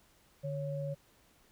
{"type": "tone pair together", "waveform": "sine", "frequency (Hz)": [147.44, 554.4], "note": ["D3", "C#5"], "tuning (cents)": [7, 0], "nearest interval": "octave + major seventh", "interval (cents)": 2293, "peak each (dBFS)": [-36, -38], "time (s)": [0.43, 0.95], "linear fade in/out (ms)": 20, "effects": ["pink hiss -66 dBFS RMS until 1.51 s"]}